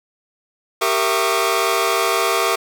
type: tone cluster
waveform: sawtooth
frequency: 390.3 / 464.4 / 666 / 1107 / 1213 Hz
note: G4 / A#4 / E5 / C#6 / D#6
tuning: -8 / -7 / +18 / -3 / -44 cents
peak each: -19 dBFS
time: 0.81-2.56 s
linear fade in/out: 10 ms
effects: none